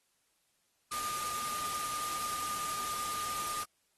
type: tone in noise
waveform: sine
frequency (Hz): 1211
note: D#6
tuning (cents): -47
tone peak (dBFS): -37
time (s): 0.91-3.64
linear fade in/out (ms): 10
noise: white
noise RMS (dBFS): -39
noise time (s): 0.91-3.64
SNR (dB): -1
effects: white hiss -75 dBFS RMS until 3.97 s + AAC 32 kbps